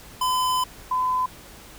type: tone pair in turn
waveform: square / sine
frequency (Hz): 1014 / 1014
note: B5 / B5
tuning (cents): +45 / +45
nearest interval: unison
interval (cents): 0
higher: neither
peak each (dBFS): -21 / -20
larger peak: second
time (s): 0.21-0.64 / 0.91-1.26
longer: first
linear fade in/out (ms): 5
effects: added 50 Hz sine -52 dBFS peak until 1.78 s + pink hiss -45 dBFS RMS until 1.78 s

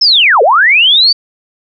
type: linear two-way sweep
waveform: sine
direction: down then up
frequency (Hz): 5380 to 415.3 to 4663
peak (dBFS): -4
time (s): 0.01-1.13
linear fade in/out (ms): 10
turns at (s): 0.42
effects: none

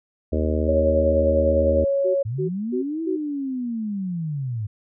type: harmonic tone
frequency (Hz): 77.78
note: D#2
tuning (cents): 0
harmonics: 1 / 3 / 4 / 5 / 6 / 7 / 8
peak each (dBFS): -22 / -27 / -28 / -29 / -30 / -30 / -31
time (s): 0.32-1.85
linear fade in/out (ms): 10
type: tone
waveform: sine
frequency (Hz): 554.4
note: C#5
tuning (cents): 0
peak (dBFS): -18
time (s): 0.68-2.23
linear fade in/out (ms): 10
type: tone bursts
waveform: sine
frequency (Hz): 374.4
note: F#4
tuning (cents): +20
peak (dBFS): -22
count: 4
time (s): 2.04-3.17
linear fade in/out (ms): 20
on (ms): 110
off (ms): 230
type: linear two-way sweep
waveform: sine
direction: up then down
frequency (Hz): 100.9 to 329.6 to 100.9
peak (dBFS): -24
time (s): 2.25-4.67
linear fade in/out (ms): 10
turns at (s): 3.02
effects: none

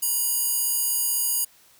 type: tone with high-pass filter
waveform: square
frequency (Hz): 967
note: B5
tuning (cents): -37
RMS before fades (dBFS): -24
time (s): 0.02-1.45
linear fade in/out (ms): 10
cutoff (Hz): 10000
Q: 0.96
effects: white hiss -56 dBFS RMS until 1.79 s

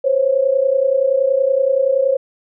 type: tone pair together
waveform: sine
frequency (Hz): 514.4 / 545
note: C5 / C#5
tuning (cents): -30 / -29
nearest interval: minor second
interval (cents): 101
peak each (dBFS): -17 / -14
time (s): 0.04-2.17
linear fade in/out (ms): 10
effects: none

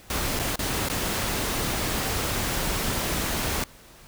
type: noise with dropouts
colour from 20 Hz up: pink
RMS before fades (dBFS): -27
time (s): 0.1-3.64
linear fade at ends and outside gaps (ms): 2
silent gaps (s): 0.392-0.396 / 0.558-0.591 / 0.887-0.898
effects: pink hiss -50 dBFS RMS until 4.07 s

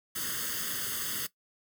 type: noise with comb filter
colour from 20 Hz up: white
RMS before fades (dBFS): -34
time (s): 0.15-1.27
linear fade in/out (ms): 10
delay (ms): 0.62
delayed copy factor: +1
effects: noise-tail reverb RT60 0.1 s tail -17 dB re dry + high-pass 100 Hz 12 dB/octave

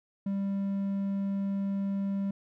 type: tone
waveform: triangle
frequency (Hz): 197.2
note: G3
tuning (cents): +11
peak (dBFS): -26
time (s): 0.26-2.31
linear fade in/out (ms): 5
effects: none

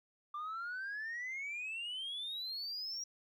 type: exponential sweep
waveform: sine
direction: up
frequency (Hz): 1174.7 to 5710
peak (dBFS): -37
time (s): 0.34-3.04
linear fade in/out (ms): 5
effects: tanh soft clip ceiling -37 dBFS + 13-bit

